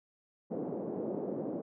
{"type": "band-pass noise", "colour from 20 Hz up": "white", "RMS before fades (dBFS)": -37, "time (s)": [0.5, 1.62], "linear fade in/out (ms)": 20, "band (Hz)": [180, 510], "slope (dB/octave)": 24, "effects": []}